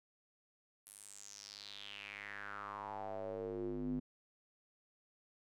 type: tone with band-pass filter sweep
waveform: square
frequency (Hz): 50.8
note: G#1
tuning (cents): -38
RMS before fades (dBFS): -45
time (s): 0.86-4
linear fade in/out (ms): 10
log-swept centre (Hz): 11000 to 230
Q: 5.1
effects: none